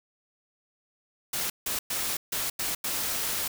white noise bursts at uneven times, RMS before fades -30 dBFS, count 6, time 1.33-1.5 / 1.66-1.79 / 1.9-2.17 / 2.32-2.5 / 2.59-2.75 / 2.84-3.48 s, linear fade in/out 5 ms, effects none

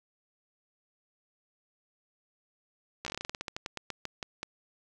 slowing click train, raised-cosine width 0.2 ms, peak -18 dBFS, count 20, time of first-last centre 3.05-4.43 s, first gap 14 ms, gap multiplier 1.16, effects none

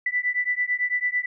sine beating tone pair, 1975.5 / 1984.5 Hz, B6 / B6, 0 / +8 cents, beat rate 9 Hz, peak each -25 dBFS, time 0.06-1.26 s, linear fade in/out 5 ms, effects none

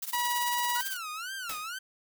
blue noise with tremolo, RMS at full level -33 dBFS, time 0.02-0.97 s, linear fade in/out 5 ms, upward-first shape triangle, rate 18 Hz, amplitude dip 90%
sawtooth tone, 967 Hz, B5, 37 cents flat, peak -24 dBFS, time 0.13-0.81 s, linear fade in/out 5 ms
sawtooth tone with vibrato, 1396.9 Hz, F6, in tune, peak -32 dBFS, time 0.75-1.79 s, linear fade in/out 10 ms, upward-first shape sine, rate 2.1 Hz, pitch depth 220 cents each way
white noise with exponential decay, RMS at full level -34 dBFS, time 1.49-1.74 s, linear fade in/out 5 ms, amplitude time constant 54 ms
effects none

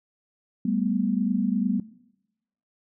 sine tone cluster, 194.2 / 216.9 / 245.5 Hz, G3 / A3 / B3, -16 / -25 / -10 cents, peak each -26 dBFS, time 0.65-1.8 s, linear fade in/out 5 ms, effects noise-tail reverb RT60 0.9 s tail -20 dB re dry

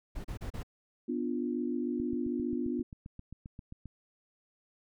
brown noise bursts, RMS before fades -38 dBFS, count 4, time 0.15-0.632 s, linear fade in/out 10 ms, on 95 ms, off 34 ms
sine chord, B diminished, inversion none, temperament equal, 246.9 / 293.7 / 349.2 Hz, B3 / D4 / F4, 0 / 0 / 0 cents, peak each -33 / -36 / -36 dBFS, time 1.08-2.83 s, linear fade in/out 10 ms
click train, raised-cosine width 5 ms, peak -32 dBFS, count 15, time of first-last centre 2-3.857 s, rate 7.54 Hz
effects none

